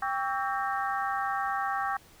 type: harmonic tone with a mistuned harmonic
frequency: 263.7 Hz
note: C4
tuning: 14 cents sharp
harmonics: 3 / 4 / 5 / 6 / 7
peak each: -31 / -33 / -35 / -37 / -38 dBFS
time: 0.02-1.97 s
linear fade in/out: 5 ms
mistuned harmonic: 4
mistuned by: +120 cents
effects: pink hiss -56 dBFS RMS until 2.2 s